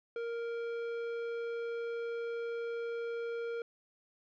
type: tone with tanh clipping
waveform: sine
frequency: 466.2 Hz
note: A#4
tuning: in tune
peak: -37 dBFS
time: 0.16-3.62 s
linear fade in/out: 2 ms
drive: 12 dB
effects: none